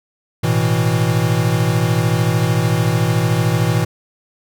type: chord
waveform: square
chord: A suspended second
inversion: none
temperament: equal with one note detuned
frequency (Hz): 110 / 123.47 / 162.64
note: A2 / B2 / E3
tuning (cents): 0 / 0 / -23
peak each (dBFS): -19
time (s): 0.43-3.85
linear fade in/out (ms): 10
effects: none